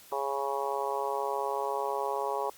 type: harmonic tone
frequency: 138.59 Hz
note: C#3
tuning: in tune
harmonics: 3 / 4 / 5 / 6 / 7 / 8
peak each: -35 / -36 / -39 / -35 / -35 / -38 dBFS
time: 0.12-2.5 s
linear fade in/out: 2 ms
effects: white hiss -54 dBFS RMS until 2.57 s + Opus 48 kbps